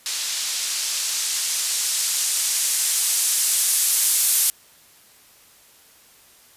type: noise with low-pass filter sweep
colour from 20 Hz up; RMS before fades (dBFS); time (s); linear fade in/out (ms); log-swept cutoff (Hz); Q
violet; -22; 0.06-4.5; 0; 5100 to 11000; 0.9
effects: white hiss -52 dBFS RMS until 6.56 s + resampled to 32000 Hz